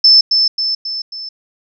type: tone with echo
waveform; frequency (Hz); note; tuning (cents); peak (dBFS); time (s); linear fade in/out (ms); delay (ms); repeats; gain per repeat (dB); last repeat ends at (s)
sine; 5274; E8; 0; -4; 0.04-0.21; 5; 270; 4; -5; 1.29
effects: none